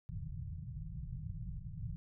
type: low-pass noise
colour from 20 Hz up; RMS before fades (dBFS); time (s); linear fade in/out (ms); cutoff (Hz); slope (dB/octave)
white; -43; 0.09-1.96; 0; 170; 96
effects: none